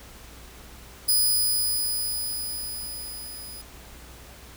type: tone with level ramp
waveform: 5% pulse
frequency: 4978 Hz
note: D#8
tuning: in tune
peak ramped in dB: -11 to -32 dBFS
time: 1.08-3.62 s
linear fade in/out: 10 ms
effects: added 60 Hz sine -47 dBFS peak until 4.56 s + pink hiss -47 dBFS RMS until 4.56 s